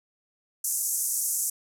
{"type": "band-pass noise", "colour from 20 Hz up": "white", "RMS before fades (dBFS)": -28, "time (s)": [0.64, 1.5], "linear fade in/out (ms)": 5, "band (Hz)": [6100, 13000], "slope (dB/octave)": 48, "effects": []}